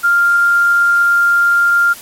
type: tone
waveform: sine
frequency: 1396.9 Hz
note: F6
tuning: in tune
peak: -8 dBFS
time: 0.03-1.94 s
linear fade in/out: 20 ms
effects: white hiss -34 dBFS RMS until 2.01 s + MP3 64 kbps